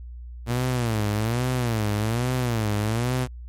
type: tone with vibrato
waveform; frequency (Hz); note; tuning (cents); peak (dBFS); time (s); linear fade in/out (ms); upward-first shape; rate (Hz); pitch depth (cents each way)
sawtooth; 115.2; A#2; -20; -18; 0.46-3.28; 50; sine; 1.2; 180
effects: added 60 Hz sine -35 dBFS peak until 3.48 s + MP3 64 kbps